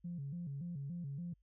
sine tone with vibrato, 155.56 Hz, D#3, in tune, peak -39 dBFS, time 0.04-1.34 s, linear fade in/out 10 ms, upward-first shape square, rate 3.5 Hz, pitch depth 190 cents each way, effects tanh soft clip ceiling -35 dBFS + added 50 Hz sine -70 dBFS peak until 1.42 s

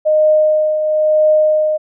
sine tone with tremolo, 616 Hz, D#5, 17 cents flat, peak -7 dBFS, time 0.05-1.78 s, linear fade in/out 20 ms, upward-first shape triangle, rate 1 Hz, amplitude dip 55%, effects none

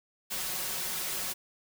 white noise with comb filter, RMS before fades -34 dBFS, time 0.3-1.34 s, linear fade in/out 20 ms, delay 5.4 ms, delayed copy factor +0.75, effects none

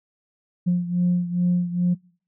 sine beating tone pair, 176.5 / 178.9 Hz, F3 / F3, +19 / +42 cents, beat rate 2.4 Hz, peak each -19 / -23 dBFS, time 0.66-1.95 s, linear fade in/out 20 ms, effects noise-tail reverb RT60 0.5 s tail -26 dB re dry + tanh soft clip ceiling -13 dBFS

